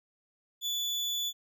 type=tone; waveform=35% pulse; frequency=3461 Hz; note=A7; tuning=29 cents flat; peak=-28 dBFS; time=0.61-1.33 s; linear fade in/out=50 ms; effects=none